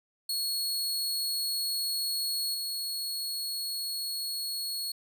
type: tone with level steps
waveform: sawtooth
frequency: 4339 Hz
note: C#8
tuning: 38 cents flat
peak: -26 / -29 dBFS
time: 0.29-4.92 s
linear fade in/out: 5 ms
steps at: 2.54 s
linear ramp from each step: 5 ms
effects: none